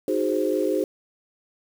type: chord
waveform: sine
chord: Ab dominant seventh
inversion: second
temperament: equal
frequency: 311.1 / 370 / 415.3 / 523.3 Hz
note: Eb4 / Gb4 / Ab4 / C5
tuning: 0 / 0 / 0 / 0 cents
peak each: -26 dBFS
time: 0.08-0.84 s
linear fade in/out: 2 ms
effects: 7-bit